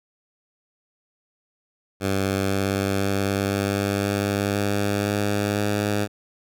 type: tone with pitch steps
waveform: 10% pulse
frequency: 97.2 / 98.05 / 98.9 / 99.76 / 100.63 / 101.5 / 102.39 / 103.28 Hz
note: G2 / G2 / G2 / G2 / G2 / G#2 / G#2 / G#2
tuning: -14 / +1 / +16 / +31 / +46 / -39 / -24 / -9 cents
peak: -13 dBFS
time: 2-6.08 s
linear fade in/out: 50 ms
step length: 510 ms
effects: none